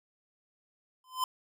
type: tone with exponential growth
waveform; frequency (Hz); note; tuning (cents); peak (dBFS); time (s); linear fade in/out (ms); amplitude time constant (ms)
square; 1025; C6; -36; -25; 1.04-1.24; 2; 42
effects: none

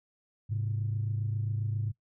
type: tone pair together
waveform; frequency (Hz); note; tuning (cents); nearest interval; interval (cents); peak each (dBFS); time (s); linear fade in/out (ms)
sine; 105.24 / 132.7; G#2 / C3; +23 / +25; major third; 402; -29 / -35; 0.49-1.92; 20
effects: noise-tail reverb RT60 0.1 s tail -19 dB re dry + tanh soft clip ceiling -22 dBFS

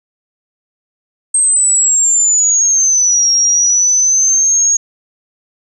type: linear two-way sweep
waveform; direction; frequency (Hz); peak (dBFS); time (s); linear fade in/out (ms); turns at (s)
sine; down then up; 8400 to 5588 to 6620; -8; 1.34-4.77; 5; 3.31
effects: none

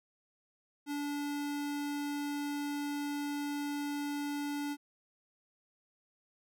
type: tone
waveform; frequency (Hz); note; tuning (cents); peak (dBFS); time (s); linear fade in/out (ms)
square; 289.1; D4; -27; -35; 0.86-4.77; 50
effects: none

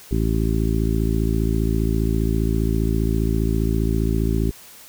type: harmonic tone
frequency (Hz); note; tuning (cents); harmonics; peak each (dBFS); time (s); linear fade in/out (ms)
55; A1; 0; 1 / 2 / 3 / 4 / 5 / 6 / 7; -21 / -24 / -26 / -27 / -28 / -29 / -29; 0.11-4.51; 5
effects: white hiss -44 dBFS RMS until 4.88 s

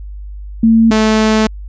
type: tone pair in turn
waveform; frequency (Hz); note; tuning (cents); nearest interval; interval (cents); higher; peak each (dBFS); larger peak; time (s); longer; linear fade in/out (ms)
sine / sawtooth; 225.7 / 217.8; A3 / A3; +44 / -17; minor second; 61; first; -5; neither; 0.63-0.91 / 0.91-1.47; second; 5
effects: added 50 Hz sine -25 dBFS peak until 1.68 s + resampled to 16000 Hz

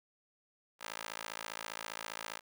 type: tone with high-pass filter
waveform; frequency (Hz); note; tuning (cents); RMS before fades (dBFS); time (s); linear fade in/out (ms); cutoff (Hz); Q
15% pulse; 55; A1; 0; -44; 0.79-2.41; 50; 1000; 0.75
effects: none

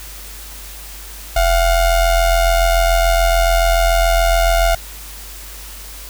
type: ring-modulated tone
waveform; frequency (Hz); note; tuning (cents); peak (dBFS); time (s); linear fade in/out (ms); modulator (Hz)
square; 360.5; F#4; -45; -9; 1.36-4.75; 5; 317
effects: added 50 Hz sine -34 dBFS peak until 6.09 s + white hiss -35 dBFS RMS until 6.09 s

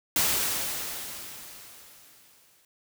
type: noise with exponential decay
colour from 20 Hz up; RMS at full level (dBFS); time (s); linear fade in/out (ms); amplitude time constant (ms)
white; -23; 0.16-2.65; 2; 540
effects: none

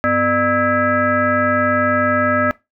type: tone with frequency modulation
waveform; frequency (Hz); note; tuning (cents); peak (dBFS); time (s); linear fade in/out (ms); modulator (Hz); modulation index
sine; 949; A#5; +31; -13; 0.04-2.51; 0; 349; 2.3
effects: noise-tail reverb RT60 0.2 s tail -19 dB re dry

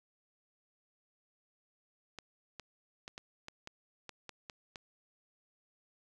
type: clicks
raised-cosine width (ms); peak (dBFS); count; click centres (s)
0.2; -27; 10; 2.187 / 2.597 / 3.079 / 3.179 / 3.484 / 3.674 / 4.093 / 4.293 / 4.498 / 4.758
effects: none

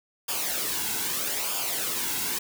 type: noise with flanger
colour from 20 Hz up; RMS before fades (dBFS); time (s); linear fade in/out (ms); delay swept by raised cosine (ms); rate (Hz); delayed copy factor
white; -29; 0.28-2.39; 10; 0.5 to 1.7; 0.79; -0.6
effects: none

